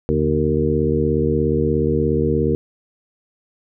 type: harmonic tone with a mistuned harmonic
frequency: 76.9 Hz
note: D#2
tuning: 20 cents flat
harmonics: 1 / 2 / 3 / 4 / 5 / 6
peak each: -24 / -22 / -23 / -24 / -22 / -21 dBFS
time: 0.09-2.55 s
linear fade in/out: 0 ms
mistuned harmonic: 2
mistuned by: -98 cents
effects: none